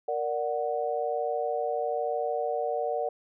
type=chord; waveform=sine; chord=Bb augmented; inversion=none; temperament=equal; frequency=466.2 / 587.3 / 740 Hz; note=Bb4 / D5 / F#5; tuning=0 / 0 / 0 cents; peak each=-31 dBFS; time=0.08-3.09 s; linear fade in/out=5 ms; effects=none